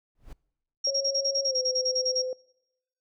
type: noise with exponential growth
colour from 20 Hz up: brown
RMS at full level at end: -35 dBFS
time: 0.15-0.33 s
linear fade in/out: 5 ms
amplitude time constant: 39 ms
type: tone bursts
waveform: sine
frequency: 5588 Hz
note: F8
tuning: in tune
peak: -23 dBFS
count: 14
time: 0.84-2.222 s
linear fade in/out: 10 ms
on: 69 ms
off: 32 ms
type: tone with pitch glide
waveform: sine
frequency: 548 to 511.3 Hz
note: C#5 to C5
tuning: -20 to -40 cents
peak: -29 dBFS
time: 0.87-2.33 s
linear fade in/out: 2 ms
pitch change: -120 cents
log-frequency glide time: 1.45-1.56 s
effects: noise-tail reverb RT60 0.9 s tail -25 dB re dry